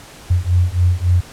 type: beating tone pair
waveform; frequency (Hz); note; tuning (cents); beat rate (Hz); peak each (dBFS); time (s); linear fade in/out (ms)
sine; 87.31 / 90.91; F2 / F#2; 0 / -30; 3.6; -15; 0.3-1.21; 10
effects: pink hiss -39 dBFS RMS until 1.32 s + low-pass 11000 Hz 12 dB/octave